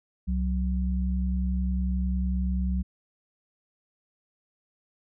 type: tone pair together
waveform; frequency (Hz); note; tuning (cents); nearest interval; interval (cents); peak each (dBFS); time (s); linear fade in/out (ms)
sine; 65.41 / 185; C2 / F#3; 0 / 0; octave + tritone; 1800; -25 / -29; 0.27-2.83; 20
effects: none